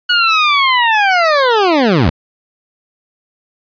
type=linear sweep; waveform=20% pulse; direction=down; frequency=1465 to 64.1 Hz; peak=-4 dBFS; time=0.09-2.1 s; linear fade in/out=10 ms; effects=resampled to 11025 Hz